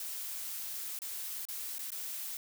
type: noise with dropouts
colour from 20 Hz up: blue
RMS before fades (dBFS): -40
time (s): 0-2.37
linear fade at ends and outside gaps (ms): 2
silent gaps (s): 0.99-1.018 / 1.453-1.486 / 1.784-1.791 / 1.905-1.918
effects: none